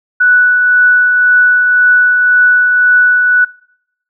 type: tone with tremolo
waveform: sine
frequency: 1480 Hz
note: F#6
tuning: in tune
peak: -4 dBFS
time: 0.2-3.45 s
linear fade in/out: 10 ms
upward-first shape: triangle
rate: 1.9 Hz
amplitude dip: 35%
effects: noise-tail reverb RT60 0.8 s tail -25 dB re dry